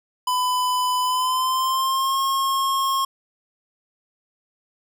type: tone with pitch glide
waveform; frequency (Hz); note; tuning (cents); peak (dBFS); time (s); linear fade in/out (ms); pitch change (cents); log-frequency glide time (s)
square; 1002 to 1080.1; B5 to C#6; +25 to -45; -20; 0.27-3.05; 5; +130; 1.01-2.19
effects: none